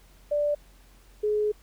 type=tone pair in turn; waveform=sine; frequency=587.3 / 421.7 Hz; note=D5 / G#4; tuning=0 / +26 cents; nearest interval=tritone; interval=574 cents; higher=first; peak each=-22 dBFS; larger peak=neither; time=0.31-0.55 / 1.23-1.52 s; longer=second; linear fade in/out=10 ms; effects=added 45 Hz sine -53 dBFS peak until 1.62 s + pink hiss -59 dBFS RMS until 1.62 s